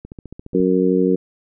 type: click train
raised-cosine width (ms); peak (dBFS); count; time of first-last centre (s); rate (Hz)
3; -21; 9; 0.05-0.602; 14.5
type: harmonic tone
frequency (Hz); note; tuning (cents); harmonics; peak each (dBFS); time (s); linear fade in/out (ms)
92.5; F#2; 0; 2 / 3 / 4 / 5; -19 / -19 / -19 / -19; 0.54-1.16; 10
effects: none